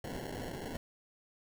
blue noise with sample-and-hold, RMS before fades -41 dBFS, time 0.04-0.77 s, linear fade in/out 2 ms, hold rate 1225 Hz, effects none

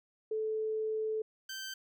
sine / 15% pulse tone pair in turn, 436.1 / 1554.1 Hz, A4 / G6, -15 / -15 cents, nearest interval octave + minor seventh, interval 2200 cents, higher second, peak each -31 / -33 dBFS, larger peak first, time 0.31-1.22 / 1.49-1.74 s, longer first, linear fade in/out 5 ms, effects none

